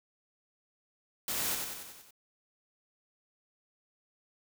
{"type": "noise with echo", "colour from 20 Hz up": "white", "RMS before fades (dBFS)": -34, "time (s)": [1.28, 1.55], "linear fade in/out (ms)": 2, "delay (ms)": 93, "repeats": 6, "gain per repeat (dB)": -4, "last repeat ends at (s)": 2.108, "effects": []}